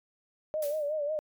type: tone with vibrato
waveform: sine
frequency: 599 Hz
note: D5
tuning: 34 cents sharp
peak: -28 dBFS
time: 0.54-1.19 s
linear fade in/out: 0 ms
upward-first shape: sine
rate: 5.5 Hz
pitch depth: 80 cents each way
type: noise with exponential decay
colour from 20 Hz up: blue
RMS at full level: -37 dBFS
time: 0.62-0.94 s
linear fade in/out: 5 ms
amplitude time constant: 69 ms
effects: MP3 96 kbps

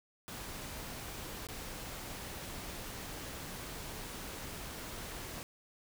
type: noise with dropouts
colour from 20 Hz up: pink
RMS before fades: -44 dBFS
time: 0.28-5.43 s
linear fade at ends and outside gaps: 0 ms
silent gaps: 1.469-1.487 s
effects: none

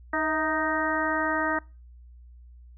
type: harmonic tone with a mistuned harmonic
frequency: 311.1 Hz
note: D#4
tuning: in tune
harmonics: 1 / 2 / 3 / 4 / 5 / 6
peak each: -31 / -31 / -31 / -31 / -31 / -31 dBFS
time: 0.13-1.59 s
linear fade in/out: 5 ms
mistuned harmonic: 2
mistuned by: +47 cents
effects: noise-tail reverb RT60 0.3 s tail -24 dB re dry + added 60 Hz sine -46 dBFS peak until 2.77 s

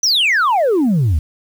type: exponential sweep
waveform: sine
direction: down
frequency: 6160 to 69.3 Hz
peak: -9 dBFS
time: 0.03-1.19 s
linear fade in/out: 5 ms
effects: tanh soft clip ceiling -10 dBFS + 7-bit

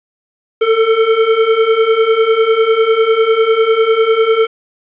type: beating tone pair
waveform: square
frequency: 440 / 450 Hz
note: A4 / A4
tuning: 0 / +39 cents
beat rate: 10 Hz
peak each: -15 / -11 dBFS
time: 0.61-4.47 s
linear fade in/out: 10 ms
effects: resampled to 8000 Hz + 7-bit

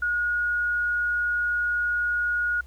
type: tone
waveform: sine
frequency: 1444 Hz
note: F#6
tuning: 43 cents flat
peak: -22 dBFS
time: 0.02-2.61 s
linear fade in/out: 5 ms
effects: added 64 Hz sine -43 dBFS peak until 2.66 s + pink hiss -59 dBFS RMS until 2.66 s

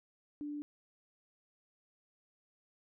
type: tone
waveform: sine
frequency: 293.7 Hz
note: D4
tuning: in tune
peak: -38 dBFS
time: 0.41-0.62 s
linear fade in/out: 0 ms
effects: none

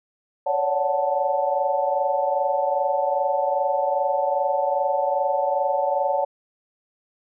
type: chord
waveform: sine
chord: D major seventh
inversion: third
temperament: equal with one note detuned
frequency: 554.4 / 576.9 / 740 / 880 Hz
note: C#5 / D5 / F#5 / A5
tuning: 0 / -31 / 0 / 0 cents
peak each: -25 dBFS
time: 0.46-6.25 s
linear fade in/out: 10 ms
effects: none

